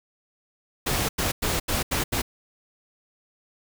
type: noise bursts at uneven times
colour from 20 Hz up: pink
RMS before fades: -25 dBFS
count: 6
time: 0.86-1.09 / 1.18-1.32 / 1.42-1.6 / 1.68-1.83 / 1.91-2.04 / 2.12-2.22 s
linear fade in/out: 10 ms
effects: none